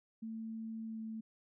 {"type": "tone with pitch glide", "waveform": "sine", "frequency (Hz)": [223.3, 221.4], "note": ["A3", "A3"], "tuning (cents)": [26, 11], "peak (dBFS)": -40, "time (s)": [0.22, 1.21], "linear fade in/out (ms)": 10, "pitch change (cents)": -15, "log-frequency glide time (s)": [0.85, 1.01], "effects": []}